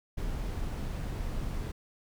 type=noise; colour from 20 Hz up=brown; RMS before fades=-34 dBFS; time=0.17-1.72 s; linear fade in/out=10 ms; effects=none